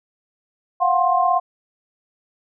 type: tone cluster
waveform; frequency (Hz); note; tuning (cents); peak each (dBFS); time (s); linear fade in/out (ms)
sine; 700 / 737 / 1056; F5 / F#5 / C6; +4 / -7 / +16; -19; 0.8-1.4; 20
effects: none